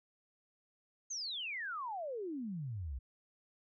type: exponential sweep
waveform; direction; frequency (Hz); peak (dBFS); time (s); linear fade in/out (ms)
sine; down; 6570 to 59.2; -38; 1.1-2.99; 10
effects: none